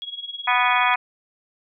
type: tone with tremolo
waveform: sine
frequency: 3322 Hz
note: G#7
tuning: in tune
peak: -27 dBFS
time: 0.02-0.94 s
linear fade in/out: 0 ms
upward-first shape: sine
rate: 19 Hz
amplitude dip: 80%
type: harmonic tone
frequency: 246.9 Hz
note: B3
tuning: in tune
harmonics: 3 / 4 / 5 / 6 / 7 / 8 / 9 / 10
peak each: -24 / -21 / -24 / -28 / -27 / -28 / -26 / -25 dBFS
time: 0.47-0.96 s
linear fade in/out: 10 ms
effects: none